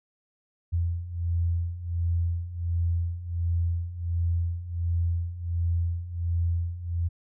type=beating tone pair; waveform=sine; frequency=84.4 / 85.8 Hz; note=E2 / F2; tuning=+41 / -30 cents; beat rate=1.4 Hz; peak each=-30 / -26 dBFS; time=0.72-7.09 s; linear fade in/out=20 ms; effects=none